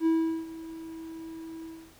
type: tone with ADSR envelope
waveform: triangle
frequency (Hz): 325.3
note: E4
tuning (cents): -23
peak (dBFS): -18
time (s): 0-1.94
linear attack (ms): 62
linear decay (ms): 390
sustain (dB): -18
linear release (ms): 290
effects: pink hiss -56 dBFS RMS until 1.99 s